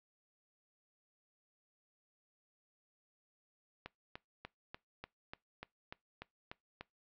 click train, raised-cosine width 0.3 ms, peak -28 dBFS, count 11, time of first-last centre 3.86-6.81 s, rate 3.39 Hz, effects noise-tail reverb RT60 0.2 s tail -23 dB re dry + low-pass 4000 Hz 12 dB/octave

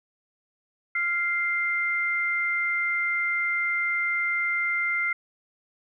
sine tone pair together, 1396 / 2092 Hz, F6 / C7, -1 / -1 cents, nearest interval perfect fifth, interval 700 cents, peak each -29 / -24 dBFS, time 0.95-5.13 s, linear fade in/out 5 ms, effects none

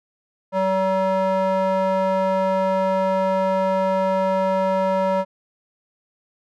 square tone with band-pass filter, 190 Hz, F#3, 46 cents sharp, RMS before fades -20 dBFS, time 0.52-5.25 s, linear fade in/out 50 ms, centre 740 Hz, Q 3.9, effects none

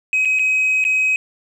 sine tone with dropouts, 2534 Hz, D#7, 31 cents sharp, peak -12 dBFS, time 0.13-1.16 s, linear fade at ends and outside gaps 1 ms, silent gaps 0.25-0.255 / 0.389-0.394 / 0.841-0.85 s, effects tanh soft clip ceiling -12 dBFS + 8-bit

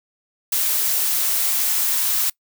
blue noise with high-pass filter sweep, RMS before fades -20 dBFS, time 0.52-2.3 s, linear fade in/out 5 ms, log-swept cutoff 310 to 1000 Hz, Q 1.4, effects noise-tail reverb RT60 0.1 s tail -24 dB re dry

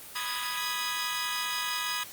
15% pulse chord, G# minor, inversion first, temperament equal, 987.8 / 1244.5 / 1661.2 Hz, B5 / D#6 / G#6, 0 / 0 / 0 cents, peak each -28 dBFS, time 0.15-2.04 s, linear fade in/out 10 ms, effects white hiss -45 dBFS RMS until 2.12 s + Opus 24 kbps

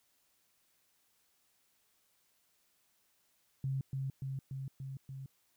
sine tone with echo, 134.6 Hz, C3, 49 cents sharp, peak -32 dBFS, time 3.64-3.81 s, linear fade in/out 2 ms, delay 290 ms, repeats 5, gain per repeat -2 dB, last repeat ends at 5.26 s, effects white hiss -74 dBFS RMS until 5.56 s

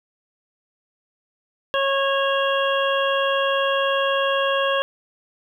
harmonic tone with a mistuned harmonic, 548 Hz, C#5, 20 cents flat, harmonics 1 / 2 / 3 / 5 / 6, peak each -21 / -24 / -26 / -28 / -29 dBFS, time 1.74-4.82 s, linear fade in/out 0 ms, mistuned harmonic 5, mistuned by +27 cents, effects 9-bit

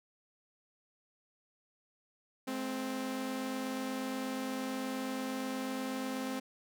sawtooth tone pair together, 213.2 / 261.6 Hz, G#3 / C4, +46 / 0 cents, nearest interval major third, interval 354 cents, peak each -38 / -32 dBFS, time 2.47-6.4 s, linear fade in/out 10 ms, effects none

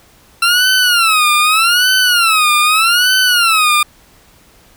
20% pulse tone with vibrato, 1352 Hz, E6, 43 cents sharp, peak -4 dBFS, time 0.42-3.83 s, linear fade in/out 5 ms, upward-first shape sine, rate 0.82 Hz, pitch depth 200 cents each way, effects pink hiss -47 dBFS RMS until 4.76 s

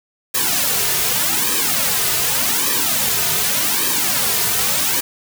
white noise with flanger, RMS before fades -18 dBFS, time 0.34-5.01 s, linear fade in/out 10 ms, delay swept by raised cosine 1.4 to 3.7 ms, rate 0.85 Hz, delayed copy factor -0.95, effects none

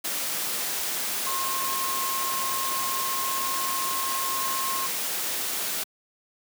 sine tone in noise, 1070 Hz, C6, 38 cents sharp, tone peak -29 dBFS, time 1.26-4.87 s, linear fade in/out 10 ms, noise white, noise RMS -29 dBFS, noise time 0.04-5.84 s, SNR -3 dB, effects high-pass 200 Hz 12 dB/octave

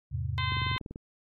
sine chord, E augmented, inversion none, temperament equal, 82.41 / 103.83 / 130.81 Hz, E2 / G#2 / B#2, 0 / 0 / 0 cents, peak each -34 dBFS, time 0.11-0.77 s, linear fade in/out 20 ms
harmonic tone, 516 Hz, C5, 24 cents flat, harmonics 2 / 3 / 4 / 5 / 6 / 7 / 8, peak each -34 / -41 / -35 / -44 / -39 / -39 / -46 dBFS, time 0.38-0.78 s, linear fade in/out 0 ms
click train, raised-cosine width 3 ms, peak -27 dBFS, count 10, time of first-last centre 0.52-0.959 s, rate 20.5 Hz
effects AAC 48 kbps

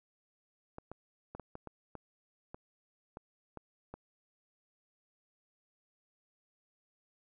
clicks, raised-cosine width 1 ms, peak -30 dBFS, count 11, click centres 0.784 / 0.916 / 1.35 / 1.397 / 1.554 / 1.673 / 1.953 / 2.545 / 3.171 / 3.573 / 3.94 s, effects none

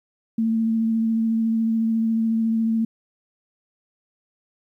sine tone with vibrato, 224.9 Hz, A3, 38 cents sharp, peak -18 dBFS, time 0.38-2.85 s, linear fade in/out 5 ms, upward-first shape triangle, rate 14 Hz, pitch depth 19 cents each way, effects 10-bit

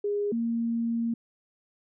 sine tone pair in turn, 410 / 231.6 Hz, G#4 / A#3, -22 / -11 cents, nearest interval minor seventh, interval 989 cents, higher first, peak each -25 dBFS, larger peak neither, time 0.04-0.32 / 0.32-1.14 s, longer second, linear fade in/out 5 ms, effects none

